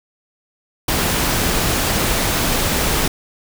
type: noise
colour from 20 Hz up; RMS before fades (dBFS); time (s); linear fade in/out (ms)
pink; -18; 0.88-3.08; 5
effects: none